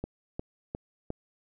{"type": "click train", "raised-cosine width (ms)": 2, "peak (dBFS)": -20, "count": 4, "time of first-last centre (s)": [0.04, 1.104], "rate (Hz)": 2.82, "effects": []}